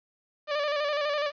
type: tone with vibrato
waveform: sawtooth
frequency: 587.3 Hz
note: D5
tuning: in tune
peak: -22 dBFS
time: 0.47-1.32 s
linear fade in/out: 50 ms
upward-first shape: square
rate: 12 Hz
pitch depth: 43 cents each way
effects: resampled to 11025 Hz + 9-bit